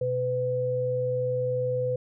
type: tone pair together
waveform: sine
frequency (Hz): 125.75 / 503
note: B2 / B4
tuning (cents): +32 / +32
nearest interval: 2 octaves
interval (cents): 2400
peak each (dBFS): -31 / -25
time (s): 0.01-1.96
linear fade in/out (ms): 5
effects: none